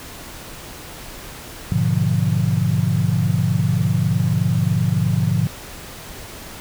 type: chord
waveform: sine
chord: G# diminished seventh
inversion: none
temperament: equal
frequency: 103.83 / 123.47 / 146.83 / 174.61 Hz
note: G#2 / B2 / D3 / F3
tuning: 0 / 0 / 0 / 0 cents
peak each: -21 dBFS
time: 1.72-5.47 s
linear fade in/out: 0 ms
effects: pink hiss -36 dBFS RMS until 6.6 s